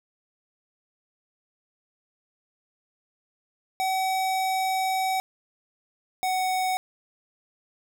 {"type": "tone pair in turn", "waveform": "square", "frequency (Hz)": [758, 745.8], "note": ["F#5", "F#5"], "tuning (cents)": [42, 14], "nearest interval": "unison", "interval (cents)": 28, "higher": "first", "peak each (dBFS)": -24, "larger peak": "neither", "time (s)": [[3.8, 5.2], [6.23, 6.77]], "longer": "first", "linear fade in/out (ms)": 0, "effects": []}